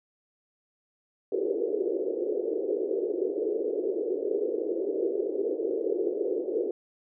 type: band-pass noise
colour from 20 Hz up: pink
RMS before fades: -29 dBFS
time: 1.32-6.71 s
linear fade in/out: 2 ms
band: 360 to 470 Hz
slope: 48 dB/octave
effects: none